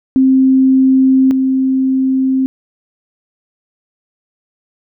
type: tone pair in turn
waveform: sine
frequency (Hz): 263.4 / 263.4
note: C4 / C4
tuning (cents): +12 / +12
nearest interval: unison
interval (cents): 0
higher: neither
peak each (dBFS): -6 / -10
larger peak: first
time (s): 0.16-1.31 / 1.31-2.46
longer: neither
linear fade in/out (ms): 0
effects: none